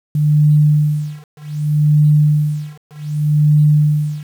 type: tone with tremolo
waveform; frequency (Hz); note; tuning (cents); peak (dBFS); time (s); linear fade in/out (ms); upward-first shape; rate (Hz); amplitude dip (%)
sine; 150; D3; +37; -7; 0.15-4.23; 2; sine; 0.65; 100
effects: 7-bit